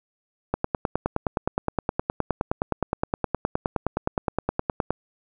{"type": "click train", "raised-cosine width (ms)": 1, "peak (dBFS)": -8, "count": 43, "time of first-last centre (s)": [0.54, 4.906], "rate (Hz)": 9.62, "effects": []}